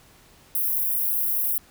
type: high-pass noise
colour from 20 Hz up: white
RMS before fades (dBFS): -24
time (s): 0.55-1.58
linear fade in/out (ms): 2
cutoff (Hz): 11000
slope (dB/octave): 48
effects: pink hiss -54 dBFS RMS until 1.7 s